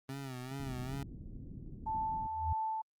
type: tone with vibrato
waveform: 25% pulse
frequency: 131.7 Hz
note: C3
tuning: 12 cents sharp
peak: -35 dBFS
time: 0.09-1.03 s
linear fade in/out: 2 ms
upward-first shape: sine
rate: 2.5 Hz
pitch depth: 94 cents each way
type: low-pass noise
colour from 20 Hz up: pink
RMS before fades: -46 dBFS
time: 0.59-2.27 s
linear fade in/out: 2 ms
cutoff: 280 Hz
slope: 24 dB/octave
type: tone with tremolo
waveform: sine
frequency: 880 Hz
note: A5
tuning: in tune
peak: -32 dBFS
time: 1.86-2.82 s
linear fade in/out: 10 ms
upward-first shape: sine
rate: 1.7 Hz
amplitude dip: 35%
type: tone with exponential growth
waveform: sine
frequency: 82.41 Hz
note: E2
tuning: in tune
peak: -29 dBFS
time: 2.18-2.53 s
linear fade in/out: 5 ms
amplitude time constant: 75 ms
effects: Opus 32 kbps